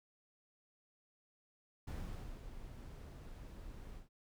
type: noise with ADSR envelope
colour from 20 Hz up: brown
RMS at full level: -42 dBFS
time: 1.87-4.09 s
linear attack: 8 ms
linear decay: 520 ms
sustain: -8 dB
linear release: 130 ms
effects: none